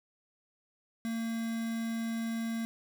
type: tone with quantisation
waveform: triangle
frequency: 227.7 Hz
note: A#3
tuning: 40 cents flat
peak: -30 dBFS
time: 1.05-2.65 s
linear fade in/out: 0 ms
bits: 7
effects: none